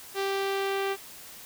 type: tone with low-pass filter sweep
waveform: sawtooth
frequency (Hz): 392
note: G4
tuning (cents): 0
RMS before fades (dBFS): -29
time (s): 0.14-0.97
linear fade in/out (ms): 50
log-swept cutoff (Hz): 4600 to 2900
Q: 1.3
effects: white hiss -46 dBFS RMS until 1.45 s